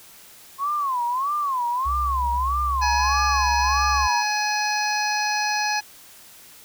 sine tone with vibrato, 1067 Hz, C6, 34 cents sharp, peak -21 dBFS, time 0.58-4.24 s, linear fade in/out 50 ms, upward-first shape sine, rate 1.6 Hz, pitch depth 200 cents each way
sine tone with pitch glide, 65.41 to 65.79 Hz, C2 to C2, 0 to +10 cents, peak -25 dBFS, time 1.85-4.08 s, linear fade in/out 20 ms, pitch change +10 cents, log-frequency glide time 2.13-3.44 s
harmonic tone, 841 Hz, G#5, 22 cents sharp, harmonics 1 / 2 / 3 / 5 / 6 / 7, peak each -24 / -27 / -29 / -31 / -32 / -32 dBFS, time 2.81-5.81 s, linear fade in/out 20 ms
effects white hiss -47 dBFS RMS until 6.64 s

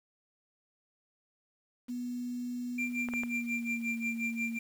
sine tone with pitch glide, 245.1 to 230 Hz, B3 to A#3, -13 to -23 cents, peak -34 dBFS, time 1.88-4.59 s, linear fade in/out 20 ms, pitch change -110 cents, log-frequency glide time 2.82-3.97 s
triangle tone with tremolo, 2372 Hz, D7, 17 cents sharp, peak -29 dBFS, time 2.78-4.59 s, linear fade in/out 5 ms, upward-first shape sine, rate 5.6 Hz, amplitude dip 95%
clicks, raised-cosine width 0.5 ms, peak -25 dBFS, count 3, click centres 3.087 / 3.137 / 3.235 s
effects 9-bit

